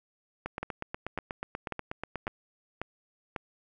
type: two click trains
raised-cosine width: 0.5 ms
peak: -18 / -19 dBFS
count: 6 / 16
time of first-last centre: 0.63-3.362 / 0.46-2.278 s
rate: 1.83 / 8.25 Hz
effects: none